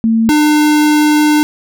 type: tone pair in turn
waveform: sine / square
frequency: 225.4 / 300.9 Hz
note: A3 / D4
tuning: +42 / +42 cents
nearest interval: perfect fourth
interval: 500 cents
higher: second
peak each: -8 dBFS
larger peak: neither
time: 0.04-0.29 / 0.29-1.43 s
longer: second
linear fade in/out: 0 ms
effects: none